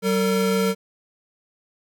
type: tone pair together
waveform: square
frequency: 190.8 / 453.8 Hz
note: G3 / A#4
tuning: -47 / -47 cents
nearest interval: octave + minor third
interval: 1500 cents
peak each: -22 / -22 dBFS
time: 0.02-0.75 s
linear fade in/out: 50 ms
effects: none